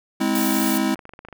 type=chord; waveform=square; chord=Ab augmented; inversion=none; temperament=just; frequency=207.7 / 259.6 / 324.5 Hz; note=Ab3 / C4 / E4; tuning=0 / -13 / -27 cents; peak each=-24 / -24 / -24 dBFS; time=0.2-0.95 s; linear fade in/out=10 ms
type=noise; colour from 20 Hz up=blue; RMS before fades=-27 dBFS; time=0.35-0.78 s; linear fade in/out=5 ms
type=clicks; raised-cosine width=0.5 ms; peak=-25 dBFS; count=9; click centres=0.957 / 0.992 / 1.054 / 1.093 / 1.136 / 1.191 / 1.25 / 1.286 / 1.327 s
effects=none